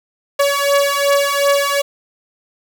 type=beating tone pair; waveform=sawtooth; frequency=563 / 565.7 Hz; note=C#5 / C#5; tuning=+27 / +35 cents; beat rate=2.7 Hz; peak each=-12 dBFS; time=0.39-1.82 s; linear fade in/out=10 ms; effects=7-bit